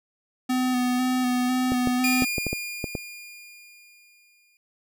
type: tone with vibrato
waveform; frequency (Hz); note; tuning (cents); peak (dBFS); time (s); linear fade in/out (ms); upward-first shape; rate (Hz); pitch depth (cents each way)
square; 251.5; B3; +32; -22; 0.49-2.25; 10; square; 2; 18
type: clicks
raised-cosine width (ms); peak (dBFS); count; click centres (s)
2; -14; 8; 1.72 / 1.873 / 2.222 / 2.382 / 2.467 / 2.53 / 2.842 / 2.952
type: tone with exponential decay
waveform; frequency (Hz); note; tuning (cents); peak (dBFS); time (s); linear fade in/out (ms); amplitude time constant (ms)
sawtooth; 2420; D#7; -49; -18; 2.04-4.57; 1; 550
effects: none